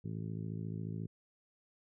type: harmonic tone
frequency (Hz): 54.2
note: A1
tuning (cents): -25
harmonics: 2 / 3 / 4 / 5 / 6 / 7 / 8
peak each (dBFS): -41 / -41 / -47 / -51 / -55 / -53 / -57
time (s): 0.04-1.07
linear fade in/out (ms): 10
effects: none